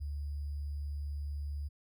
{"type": "tone with sample-and-hold", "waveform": "sine", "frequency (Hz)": 72.2, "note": "D2", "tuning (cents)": -29, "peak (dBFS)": -35, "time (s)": [0, 1.69], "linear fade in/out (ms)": 20, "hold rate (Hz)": 4900, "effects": []}